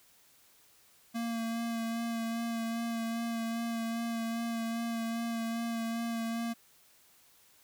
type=tone with vibrato; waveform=square; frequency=230 Hz; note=A#3; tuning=23 cents flat; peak=-33 dBFS; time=1.14-6.54 s; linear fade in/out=20 ms; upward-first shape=sine; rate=2.5 Hz; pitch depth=19 cents each way; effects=white hiss -63 dBFS RMS until 7.63 s